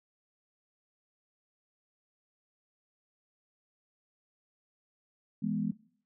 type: chord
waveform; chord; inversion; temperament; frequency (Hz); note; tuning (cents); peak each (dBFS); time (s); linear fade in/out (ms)
sine; E major; none; equal; 164.81 / 207.7 / 246.9; E3 / G#3 / B3; 0 / 0 / 0; -36 / -31 / -35; 5.42-5.72; 10
effects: noise-tail reverb RT60 0.5 s tail -18 dB re dry